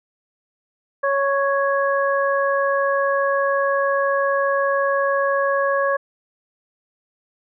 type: harmonic tone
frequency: 554.4 Hz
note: C#5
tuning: in tune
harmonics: 1 / 2 / 3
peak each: -19 / -22 / -24 dBFS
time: 1.03-5.97 s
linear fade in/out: 10 ms
effects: none